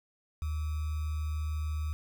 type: tone with sample-and-hold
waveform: sine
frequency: 76.8 Hz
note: D#2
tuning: 22 cents flat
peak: -30 dBFS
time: 0.42-1.93 s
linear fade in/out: 0 ms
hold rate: 1225 Hz
effects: none